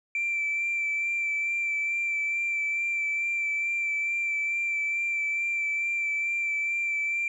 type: tone with vibrato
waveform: sine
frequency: 2342 Hz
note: D7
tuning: 5 cents flat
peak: -24 dBFS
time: 0.15-7.28 s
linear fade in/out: 2 ms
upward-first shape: sine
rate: 2.3 Hz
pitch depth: 18 cents each way
effects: tanh soft clip ceiling -22 dBFS